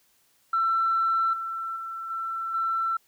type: tone with level steps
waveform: sine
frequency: 1341 Hz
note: E6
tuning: 29 cents sharp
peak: -20 / -29 / -32 / -28 / -23 dBFS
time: 0.53-2.97 s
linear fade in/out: 5 ms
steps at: 1.33 / 1.76 / 2.1 / 2.54 s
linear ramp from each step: 5 ms
effects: tanh soft clip ceiling -16 dBFS + white hiss -65 dBFS RMS until 3.07 s